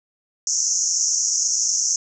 pink band-pass noise, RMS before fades -21 dBFS, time 0.47-1.96 s, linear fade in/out 2 ms, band 5600 to 6900 Hz, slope 96 dB/octave, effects none

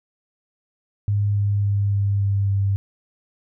sine tone with pitch steps, 102.3 / 101.59 / 100.89 / 100.19 / 99.5 / 98.82 Hz, G#2 / G#2 / G#2 / G2 / G2 / G2, -26 / -38 / -50 / +38 / +26 / +14 cents, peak -17 dBFS, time 1.08-2.76 s, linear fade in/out 0 ms, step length 280 ms, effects none

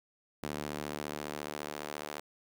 sawtooth tone with high-pass filter sweep, 74.5 Hz, D2, 25 cents sharp, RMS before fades -40 dBFS, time 0.43-2.2 s, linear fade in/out 5 ms, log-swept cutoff 210 to 500 Hz, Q 0.77, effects none

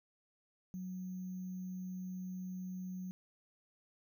sine tone with sample-and-hold, 184.3 Hz, F#3, 7 cents flat, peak -40 dBFS, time 0.74-3.11 s, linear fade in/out 0 ms, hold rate 6300 Hz, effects none

